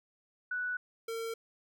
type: tone pair in turn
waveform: sine / square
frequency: 1480 / 455 Hz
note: F#6 / A#4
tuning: 0 / -42 cents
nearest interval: octave + minor sixth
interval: 2042 cents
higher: first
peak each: -32 / -36 dBFS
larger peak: first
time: 0.51-0.77 / 1.08-1.34 s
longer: neither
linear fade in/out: 5 ms
effects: none